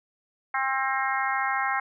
harmonic tone, 266.5 Hz, C4, 32 cents sharp, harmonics 3 / 4 / 5 / 6 / 7 / 8, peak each -29 / -30 / -31 / -32 / -32 / -33 dBFS, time 0.54-1.8 s, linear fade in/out 5 ms, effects none

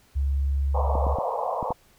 sine tone, 69.3 Hz, C#2, in tune, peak -21 dBFS, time 0.15-1.16 s, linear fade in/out 20 ms
pink band-pass noise, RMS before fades -28 dBFS, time 0.74-1.73 s, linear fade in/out 10 ms, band 470 to 1100 Hz, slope 96 dB/octave
clicks, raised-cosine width 3 ms, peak -19 dBFS, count 5, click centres 0.954 / 1.067 / 1.186 / 1.628 / 1.706 s
effects pink hiss -59 dBFS RMS until 1.98 s

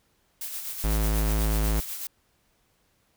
blue noise with tremolo, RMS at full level -33 dBFS, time 0.41-2.07 s, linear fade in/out 2 ms, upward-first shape sine, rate 8.1 Hz, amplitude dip 45%
square tone, 53.6 Hz, A1, 45 cents flat, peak -23 dBFS, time 0.84-1.8 s, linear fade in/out 0 ms
effects pink hiss -68 dBFS RMS until 3.16 s

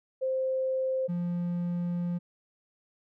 sine / triangle tone pair in turn, 523.3 / 174.63 Hz, C5 / F3, 0 / 0 cents, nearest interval octave + perfect fifth, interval 1900 cents, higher first, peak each -26 dBFS, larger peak neither, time 0.21-1.08 / 1.08-2.19 s, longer second, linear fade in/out 20 ms, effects none

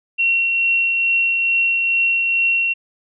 sine tone with tremolo, 2731 Hz, F7, 39 cents flat, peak -13 dBFS, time 0.18-2.74 s, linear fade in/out 20 ms, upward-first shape triangle, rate 2.3 Hz, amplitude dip 30%, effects none

